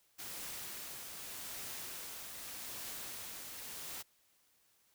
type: noise with tremolo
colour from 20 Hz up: white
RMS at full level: -44 dBFS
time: 0.18-4.03 s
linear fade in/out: 20 ms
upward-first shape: triangle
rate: 0.83 Hz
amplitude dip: 35%
effects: white hiss -72 dBFS RMS until 4.94 s